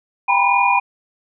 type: tone cluster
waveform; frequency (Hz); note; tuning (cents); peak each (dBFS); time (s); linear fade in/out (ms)
sine; 796 / 961 / 1003 / 2435; G5 / B5 / B5 / D#7; +26 / -48 / +26 / -38; -18; 0.28-0.8; 10
effects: none